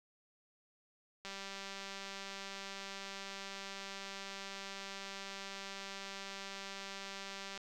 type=click train; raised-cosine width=0.2 ms; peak=-28 dBFS; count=1241; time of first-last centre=1.25-7.577 s; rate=196 Hz; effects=none